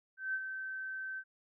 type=tone with ADSR envelope; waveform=sine; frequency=1543 Hz; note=G6; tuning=28 cents flat; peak=-31 dBFS; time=0.17-1.24 s; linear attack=170 ms; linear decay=51 ms; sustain=-7 dB; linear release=59 ms; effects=none